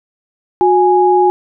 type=tone pair together; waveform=sine; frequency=363.8 / 830.6 Hz; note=F#4 / G#5; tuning=-29 / 0 cents; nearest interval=octave + major second; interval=1429 cents; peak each=-10 dBFS; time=0.61-1.3 s; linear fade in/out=0 ms; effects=none